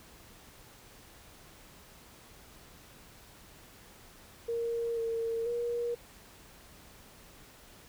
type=tone with pitch steps; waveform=sine; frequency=465.7 / 457.3 / 475 Hz; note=A#4 / A#4 / A#4; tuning=-2 / -33 / +33 cents; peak=-30 dBFS; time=4.48-5.95 s; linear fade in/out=10 ms; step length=490 ms; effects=pink hiss -55 dBFS RMS until 7.88 s